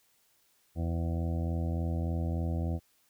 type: harmonic tone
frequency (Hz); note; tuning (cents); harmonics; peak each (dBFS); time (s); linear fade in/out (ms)
83.4; E2; +21; 1 / 2 / 3 / 4 / 6 / 7 / 8 / 9; -30 / -36 / -40 / -42 / -46 / -47 / -48 / -49; 0.75-2.8; 50
effects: white hiss -69 dBFS RMS until 3.09 s